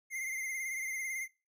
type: tone with vibrato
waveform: square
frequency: 2093 Hz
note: C7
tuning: in tune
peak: -36 dBFS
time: 0.1-1.28 s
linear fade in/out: 50 ms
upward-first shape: sine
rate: 18 Hz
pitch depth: 47 cents each way
effects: noise-tail reverb RT60 0.3 s tail -23 dB re dry